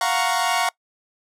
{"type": "chord", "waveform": "sawtooth", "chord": "Gb major seventh", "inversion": "third", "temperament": "equal", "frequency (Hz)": [698.5, 740, 932.3, 1108.7], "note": ["F5", "Gb5", "Bb5", "Db6"], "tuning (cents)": [0, 0, 0, 0], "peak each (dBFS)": -21, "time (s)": [0.01, 0.69], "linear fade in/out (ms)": 2, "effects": ["noise-tail reverb RT60 0.1 s tail -23 dB re dry", "low-pass 12000 Hz 12 dB/octave"]}